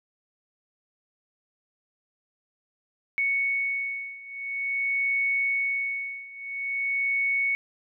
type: beating tone pair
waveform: sine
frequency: 2219 / 2219.48 Hz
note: C#7 / C#7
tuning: +1 / +2 cents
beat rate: 0.48 Hz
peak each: -29 / -27 dBFS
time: 3.18-7.55 s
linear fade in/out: 0 ms
effects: none